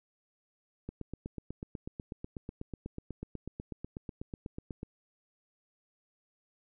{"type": "click train", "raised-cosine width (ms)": 3, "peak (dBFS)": -26, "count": 33, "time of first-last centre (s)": [0.89, 4.831], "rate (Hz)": 8.12, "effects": []}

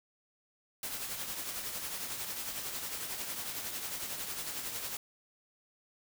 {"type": "noise with tremolo", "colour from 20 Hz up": "white", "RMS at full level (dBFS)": -37, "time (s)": [0.83, 4.97], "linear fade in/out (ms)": 2, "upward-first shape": "triangle", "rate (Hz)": 11, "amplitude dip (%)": 50, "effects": []}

